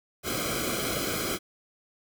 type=noise with comb filter; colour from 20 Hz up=pink; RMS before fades=-30 dBFS; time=0.23-1.39 s; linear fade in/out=50 ms; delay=1.1 ms; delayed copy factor=-0.95; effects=none